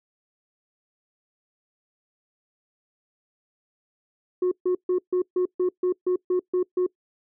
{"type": "tone bursts", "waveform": "sine", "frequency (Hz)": 363.5, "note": "F#4", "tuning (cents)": -31, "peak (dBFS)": -17, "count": 11, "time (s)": [4.42, 6.865], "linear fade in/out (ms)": 5, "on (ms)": 95, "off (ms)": 140, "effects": ["noise-tail reverb RT60 0.1 s tail -23 dB re dry", "tanh soft clip ceiling -18 dBFS"]}